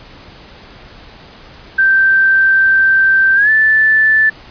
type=tone with pitch glide; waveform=sine; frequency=1563 to 1754.4 Hz; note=G6 to A6; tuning=-6 to -6 cents; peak=-7 dBFS; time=1.78-4.3 s; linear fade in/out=10 ms; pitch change=+200 cents; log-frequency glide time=3.35-3.5 s; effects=pink hiss -38 dBFS RMS until 4.5 s + resampled to 11025 Hz